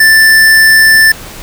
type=tone; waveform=square; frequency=1766 Hz; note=A6; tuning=6 cents sharp; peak=-3 dBFS; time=0-1.12 s; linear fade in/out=5 ms; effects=pink hiss -28 dBFS RMS until 1.42 s